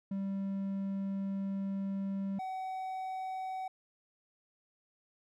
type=tone pair in turn; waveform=triangle; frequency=195.5 / 754.5 Hz; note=G3 / F#5; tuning=-4 / +34 cents; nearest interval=octave + major seventh; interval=2338 cents; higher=second; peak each=-31 / -34 dBFS; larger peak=first; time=0.11-2.39 / 2.39-3.68 s; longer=first; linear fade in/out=5 ms; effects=none